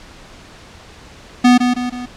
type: tone with echo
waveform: square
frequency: 246.9 Hz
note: B3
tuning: in tune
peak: -7 dBFS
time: 1.44-1.58 s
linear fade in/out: 10 ms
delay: 160 ms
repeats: 3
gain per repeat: -6 dB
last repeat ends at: 2.06 s
effects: pink hiss -40 dBFS RMS until 2.16 s + low-pass 6000 Hz 12 dB/octave